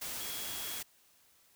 sine tone in noise, 3326 Hz, G#7, 2 cents sharp, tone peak -46 dBFS, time 0.2-0.8 s, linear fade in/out 10 ms, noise white, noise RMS -40 dBFS, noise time 0.01-0.83 s, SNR -9 dB, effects white hiss -66 dBFS RMS until 1.55 s

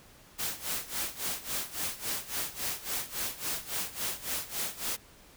white noise with tremolo, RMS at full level -32 dBFS, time 0.38-4.97 s, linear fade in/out 20 ms, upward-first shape sine, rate 3.6 Hz, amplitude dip 85%, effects pink hiss -56 dBFS RMS until 5.36 s

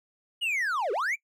triangle linear two-way sweep, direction down then up, 2960 to 370 to 2432 Hz, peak -24 dBFS, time 0.41-1.16 s, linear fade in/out 20 ms, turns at 0.92 s, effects noise-tail reverb RT60 0.1 s tail -22 dB re dry

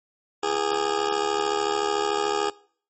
20% pulse tone with amplitude modulation, 411.2 Hz, G#4, 17 cents flat, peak -14 dBFS, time 0.43-2.5 s, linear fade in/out 5 ms, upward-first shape sine, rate 73.6 Hz, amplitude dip 85%, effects noise-tail reverb RT60 0.5 s tail -21 dB re dry + MP3 32 kbps

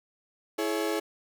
35% pulse chord, C# minor, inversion first, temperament equal with one note detuned, 329.6 / 424.5 / 554.4 Hz, E4 / G#4 / C#5, 0 / +38 / 0 cents, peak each -29 / -29 / -33 dBFS, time 0.58-1 s, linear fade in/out 10 ms, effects none

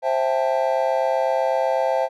triangle chord, A minor seventh, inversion first, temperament just, 528 / 660 / 792 / 880 Hz, C5 / E5 / G5 / A5, +16 / +2 / +18 / 0 cents, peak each -20 / -21 / -24 / -24 dBFS, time 0.02-2.09 s, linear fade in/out 50 ms, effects none

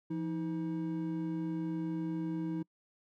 triangle tone pair together, 170 / 318.1 Hz, F3 / D#4, -46 / +38 cents, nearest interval major seventh, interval 1084 cents, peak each -35 / -33 dBFS, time 0.1-2.63 s, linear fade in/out 10 ms, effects noise-tail reverb RT60 0.1 s tail -26 dB re dry

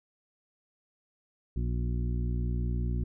harmonic tone with a mistuned harmonic, 59.9 Hz, A#1, 48 cents sharp, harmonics 1 / 2 / 3 / 4 / 5 / 6, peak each -29 / -33 / -39 / -41 / -48 / -46 dBFS, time 1.56-3.04 s, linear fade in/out 5 ms, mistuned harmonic 5, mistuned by -30 cents, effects none

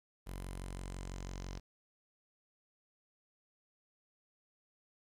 sawtooth tone with low-pass filter sweep, 46.03 Hz, F#1, 8 cents flat, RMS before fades -44 dBFS, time 0.26-1.6 s, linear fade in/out 20 ms, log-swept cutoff 12000 to 5600 Hz, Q 3.3, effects 11-bit

